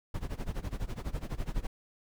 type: noise with tremolo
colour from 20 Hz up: brown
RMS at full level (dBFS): -32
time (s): 0.14-1.67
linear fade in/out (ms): 5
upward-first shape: sine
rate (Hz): 12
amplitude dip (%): 90
effects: none